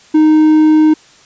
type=tone; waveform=triangle; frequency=310 Hz; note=D#4; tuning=6 cents flat; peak=-3 dBFS; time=0.14-0.94 s; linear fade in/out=10 ms; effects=white hiss -44 dBFS RMS until 1.25 s + resampled to 16000 Hz

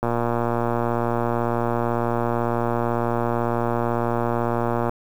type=click train; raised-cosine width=1 ms; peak=-9 dBFS; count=575; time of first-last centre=0.03-4.894 s; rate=118 Hz; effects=7-bit

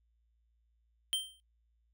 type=tone with exponential decay; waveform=square; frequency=3136 Hz; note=G7; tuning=in tune; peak=-27 dBFS; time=1.13-1.4 s; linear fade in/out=0 ms; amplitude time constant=57 ms; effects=noise-tail reverb RT60 0.1 s tail -17 dB re dry + added 57 Hz sine -70 dBFS peak until 1.93 s

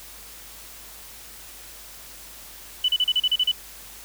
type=tone bursts; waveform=sine; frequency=2987 Hz; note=F#7; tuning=16 cents sharp; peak=-17 dBFS; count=9; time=2.84-3.516 s; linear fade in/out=5 ms; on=44 ms; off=35 ms; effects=added 50 Hz sine -52 dBFS peak until 4.04 s + white hiss -43 dBFS RMS until 4.04 s

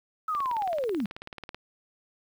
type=linear sweep; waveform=sine; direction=down; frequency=1304 to 186 Hz; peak=-26 dBFS; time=0.28-1.06 s; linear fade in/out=5 ms
type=click train; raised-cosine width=0.3 ms; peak=-23 dBFS; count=23; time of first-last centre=0.35-1.546 s; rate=18.4 Hz
effects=9-bit

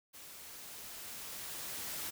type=noise with level ramp; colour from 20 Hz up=white; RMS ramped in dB=-52 to -40 dBFS; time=0.13-2.11 s; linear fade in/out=20 ms; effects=none

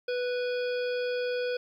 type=harmonic tone with a mistuned harmonic; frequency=493.9 Hz; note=B4; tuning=in tune; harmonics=1 / 3 / 5 / 7 / 9 / 10; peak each=-28 / -38 / -42 / -45 / -47 / -48 dBFS; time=0.08-1.57 s; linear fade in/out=5 ms; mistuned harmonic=7; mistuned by=-59 cents; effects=11-bit

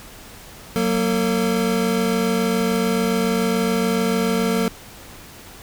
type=tone cluster; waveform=square; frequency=185.5 / 232.5 / 453 Hz; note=F#3 / A#3 / A#4; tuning=+5 / -4 / -50 cents; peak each=-23 dBFS; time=0.76-4.68 s; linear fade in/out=0 ms; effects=pink hiss -41 dBFS RMS until 5.62 s

